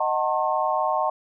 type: chord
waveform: sine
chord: D# diminished seventh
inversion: none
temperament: just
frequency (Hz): 622.3 / 746.7 / 896 / 1075.3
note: D#5 / F#5 / A5 / C6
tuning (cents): 0 / +16 / +31 / +47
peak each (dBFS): -26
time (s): 0-1.1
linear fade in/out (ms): 5
effects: none